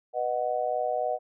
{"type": "chord", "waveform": "sine", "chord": "B major", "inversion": "none", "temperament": "just", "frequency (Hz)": [493.9, 617.4, 740.8], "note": ["B4", "D#5", "F#5"], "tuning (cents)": [0, -14, 2], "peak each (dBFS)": [-32, -29, -29], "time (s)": [0.13, 1.19], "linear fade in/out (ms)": 50, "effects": []}